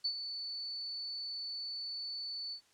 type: tone with ADSR envelope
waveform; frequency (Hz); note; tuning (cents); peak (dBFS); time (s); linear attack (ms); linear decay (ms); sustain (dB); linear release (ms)
sine; 4481; C#8; +18; -29; 0.04-2.61; 13; 74; -9; 88
effects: white hiss -68 dBFS RMS until 2.73 s + low-pass 8000 Hz 12 dB/octave